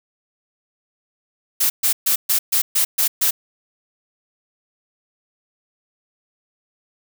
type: noise bursts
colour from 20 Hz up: blue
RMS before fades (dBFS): -17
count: 8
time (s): 1.6-3.31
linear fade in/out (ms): 10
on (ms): 100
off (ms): 130
effects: none